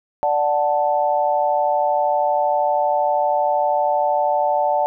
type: chord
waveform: sine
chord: D major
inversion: none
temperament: equal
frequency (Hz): 587.3 / 740 / 880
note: D5 / F#5 / A5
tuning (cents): 0 / 0 / 0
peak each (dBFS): -20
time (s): 0.23-4.86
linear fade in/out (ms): 0
effects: none